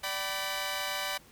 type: chord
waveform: 10% pulse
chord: G major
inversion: second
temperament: equal with one note detuned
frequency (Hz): 587.3 / 766.1 / 987.8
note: D5 / G5 / B5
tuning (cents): 0 / -40 / 0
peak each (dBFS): -28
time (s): 0.03-1.18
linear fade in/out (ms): 10
effects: pink hiss -57 dBFS RMS until 1.31 s